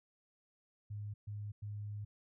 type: tone bursts at uneven times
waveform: sine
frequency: 103.83 Hz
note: G#2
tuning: in tune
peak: -40 dBFS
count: 3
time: 0.9-1.14 / 1.27-1.52 / 1.62-2.05 s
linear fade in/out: 10 ms
effects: none